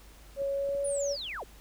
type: tone with pitch glide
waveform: sine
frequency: 554.4 to 565.7 Hz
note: C#5 to C#5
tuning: 0 to +35 cents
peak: -28 dBFS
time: 0.36-1.17 s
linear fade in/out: 50 ms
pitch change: +35 cents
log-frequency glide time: 0.53-0.92 s
type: clicks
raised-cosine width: 2 ms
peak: -37 dBFS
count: 3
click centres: 0.418 / 0.69 / 0.75 s
type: linear sweep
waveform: sine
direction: down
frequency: 9900 to 292 Hz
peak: -35 dBFS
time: 0.84-1.44 s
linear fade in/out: 10 ms
effects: added 50 Hz sine -52 dBFS peak until 1.6 s + pink hiss -56 dBFS RMS until 1.6 s